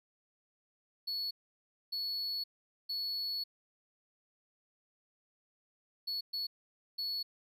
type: tone bursts at uneven times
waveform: triangle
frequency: 4400 Hz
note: C#8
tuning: 14 cents flat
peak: -33 dBFS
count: 6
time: 1.07-1.31 / 1.92-2.44 / 2.89-3.44 / 6.07-6.21 / 6.33-6.47 / 6.98-7.23 s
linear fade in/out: 10 ms
effects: none